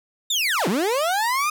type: linear two-way sweep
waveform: 30% pulse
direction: down then up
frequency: 3729 to 160 to 1247 Hz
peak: -17 dBFS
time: 0.3-1.5 s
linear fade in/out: 5 ms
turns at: 0.68 s
effects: none